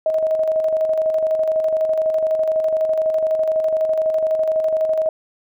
sine tone with tremolo, 633 Hz, D#5, 30 cents sharp, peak -14 dBFS, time 0.06-5.09 s, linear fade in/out 2 ms, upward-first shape square, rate 12 Hz, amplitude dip 40%, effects none

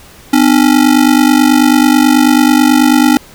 square ring-modulated tone, 277.2 Hz, C#4, in tune, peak -3 dBFS, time 0.33-3.17 s, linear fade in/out 0 ms, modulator 24.6 Hz, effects pink hiss -38 dBFS RMS until 3.34 s

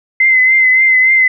sine tone with vibrato, 2057 Hz, C7, 30 cents flat, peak -6 dBFS, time 0.2-1.28 s, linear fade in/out 5 ms, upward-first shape triangle, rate 3.5 Hz, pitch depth 40 cents each way, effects none

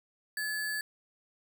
sine tone with sample-and-hold, 1712 Hz, A6, 48 cents flat, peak -31 dBFS, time 0.37-0.81 s, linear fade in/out 2 ms, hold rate 6300 Hz, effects none

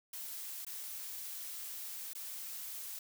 blue noise with dropouts, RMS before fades -44 dBFS, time 0.13-2.99 s, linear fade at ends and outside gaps 5 ms, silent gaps 0.65-0.666 / 2.134-2.15 s, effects none

